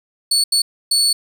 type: tone bursts at uneven times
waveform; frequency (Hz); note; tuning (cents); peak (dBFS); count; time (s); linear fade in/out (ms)
30% pulse; 4435; C#8; 0; -10; 3; 0.31-0.44 / 0.52-0.62 / 0.91-1.13; 5
effects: none